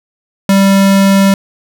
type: tone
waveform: square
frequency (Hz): 195.7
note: G3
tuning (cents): -3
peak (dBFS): -6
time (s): 0.49-1.34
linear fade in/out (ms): 2
effects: none